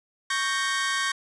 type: chord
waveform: sawtooth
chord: G diminished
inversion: second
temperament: equal with one note detuned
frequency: 1108.7 / 1568 / 1858.2 Hz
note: Db6 / G6 / Bb6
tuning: 0 / 0 / -6 cents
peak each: -25 dBFS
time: 0.3-1.12 s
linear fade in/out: 5 ms
effects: resampled to 22050 Hz